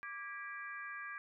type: harmonic tone with a mistuned harmonic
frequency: 390.7 Hz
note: G4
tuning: 6 cents flat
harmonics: 3 / 4 / 5 / 6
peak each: -48 / -45 / -51 / -52 dBFS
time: 0.03-1.18 s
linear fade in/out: 0 ms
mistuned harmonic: 4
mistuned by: +81 cents
effects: none